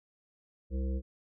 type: harmonic tone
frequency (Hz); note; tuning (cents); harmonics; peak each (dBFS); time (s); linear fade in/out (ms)
65.41; C2; 0; 1 / 3 / 5 / 7 / 8; -30 / -40 / -44 / -47 / -48; 0.7-1.02; 50
effects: none